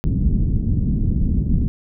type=low-pass noise; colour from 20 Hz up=pink; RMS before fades=-18 dBFS; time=0.04-1.68 s; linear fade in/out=0 ms; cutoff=240 Hz; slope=24 dB/octave; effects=none